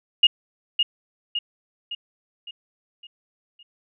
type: tone with echo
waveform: sine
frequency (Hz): 2855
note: F7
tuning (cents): +37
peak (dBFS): -10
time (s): 0.23-0.27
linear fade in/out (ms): 5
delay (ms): 560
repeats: 6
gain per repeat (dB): -6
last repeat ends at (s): 3.63
effects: none